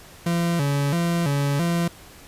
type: tone with vibrato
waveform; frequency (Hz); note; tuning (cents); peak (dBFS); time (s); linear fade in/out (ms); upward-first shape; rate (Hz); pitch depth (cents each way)
40% pulse; 155.56; D#3; 0; -19; 0.26-1.88; 5; square; 1.5; 160
effects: pink hiss -46 dBFS RMS until 2.27 s + resampled to 32000 Hz